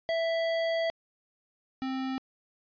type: tone pair in turn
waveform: square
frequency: 660 / 262.9 Hz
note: E5 / C4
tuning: +2 / +8 cents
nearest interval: octave + major third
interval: 1594 cents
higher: first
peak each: -27 / -31 dBFS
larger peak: first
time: 0.09-0.9 / 1.82-2.18 s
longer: first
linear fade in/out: 0 ms
effects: resampled to 11025 Hz